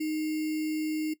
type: tone with sample-and-hold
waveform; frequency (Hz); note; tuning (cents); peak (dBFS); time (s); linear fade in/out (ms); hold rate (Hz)
sine; 310.1; D#4; -6; -27; 0-1.14; 10; 2450
effects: noise-tail reverb RT60 0.1 s tail -17 dB re dry